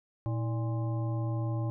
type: harmonic tone with a mistuned harmonic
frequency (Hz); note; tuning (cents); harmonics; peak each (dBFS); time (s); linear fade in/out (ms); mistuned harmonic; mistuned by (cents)
116.54; A#2; 0; 1 / 3 / 5 / 7 / 9; -29 / -39 / -43 / -46 / -48; 0.26-1.7; 0; 3; -140
effects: none